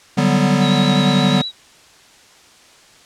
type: chord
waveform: square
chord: G major seventh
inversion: second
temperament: equal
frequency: 146.83 / 185 / 196 / 246.9 Hz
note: D3 / F#3 / G3 / B3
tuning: 0 / 0 / 0 / 0 cents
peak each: -19 dBFS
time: 0.17-1.42 s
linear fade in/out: 10 ms
type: tone with vibrato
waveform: sine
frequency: 3870 Hz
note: B7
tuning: 36 cents flat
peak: -22 dBFS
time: 0.6-1.52 s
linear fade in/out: 50 ms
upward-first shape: sine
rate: 8.4 Hz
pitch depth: 32 cents each way
effects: white hiss -47 dBFS RMS until 3.05 s + low-pass 7000 Hz 12 dB/octave